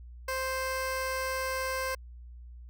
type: tone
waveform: 15% pulse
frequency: 523.3 Hz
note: C5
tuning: in tune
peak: -24 dBFS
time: 0.28-1.95 s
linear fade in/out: 5 ms
effects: added 60 Hz sine -44 dBFS peak until 2.69 s